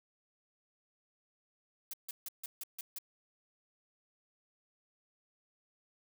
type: noise bursts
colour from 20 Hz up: blue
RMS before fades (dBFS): -42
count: 7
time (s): 1.91-2.985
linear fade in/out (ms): 2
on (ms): 25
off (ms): 150
effects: none